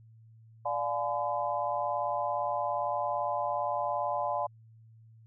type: chord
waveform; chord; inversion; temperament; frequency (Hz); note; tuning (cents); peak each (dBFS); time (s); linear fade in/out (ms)
sine; D diminished seventh; none; just; 587.3 / 704.8 / 845.8 / 1014.9; D5 / F5 / Ab5 / Cb6; 0 / +16 / +31 / +47; -34; 0.65-4.47; 10
effects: added 112 Hz sine -53 dBFS peak until 5.26 s